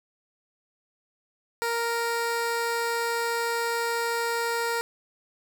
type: tone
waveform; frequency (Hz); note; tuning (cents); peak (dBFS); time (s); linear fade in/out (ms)
15% pulse; 466.2; A#4; 0; -19; 1.62-4.81; 0
effects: none